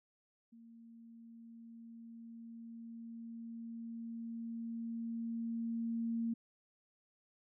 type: tone with level ramp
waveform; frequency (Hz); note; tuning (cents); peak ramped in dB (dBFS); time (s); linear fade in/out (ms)
sine; 230; A#3; -23; -55 to -33; 0.52-6.34; 10
effects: none